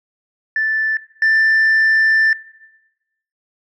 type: tone pair in turn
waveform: sine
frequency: 1760 / 1773.3 Hz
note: A6 / A6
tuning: 0 / +13 cents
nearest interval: unison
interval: 13 cents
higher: second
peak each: -14 / -9 dBFS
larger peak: second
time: 0.56-0.97 / 1.22-2.33 s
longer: second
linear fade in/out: 2 ms
effects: noise-tail reverb RT60 1.0 s tail -19 dB re dry + tanh soft clip ceiling -9 dBFS